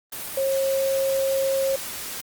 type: tone in noise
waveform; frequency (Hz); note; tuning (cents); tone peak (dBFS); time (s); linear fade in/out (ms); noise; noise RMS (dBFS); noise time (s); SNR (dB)
sine; 540; C#5; -45; -20; 0.37-1.76; 5; white; -33; 0.12-2.21; +10
effects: Opus 32 kbps